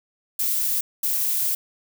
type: noise bursts at uneven times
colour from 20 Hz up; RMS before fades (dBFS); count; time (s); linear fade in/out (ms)
violet; -23; 2; 0.39-0.81 / 1.03-1.55; 5
effects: none